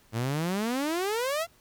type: exponential sweep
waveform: sawtooth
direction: up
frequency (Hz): 107.9 to 695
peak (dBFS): -23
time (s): 0.12-1.47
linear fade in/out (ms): 50
effects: pink hiss -61 dBFS RMS until 1.6 s